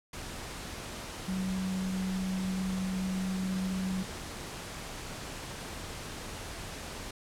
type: tone in noise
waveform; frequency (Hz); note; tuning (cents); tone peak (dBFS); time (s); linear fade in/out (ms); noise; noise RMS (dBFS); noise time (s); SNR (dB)
sine; 187.9; F#3; +27; -30; 1.28-4.03; 5; pink; -41; 0.13-7.11; +8
effects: low-pass 10000 Hz 12 dB/octave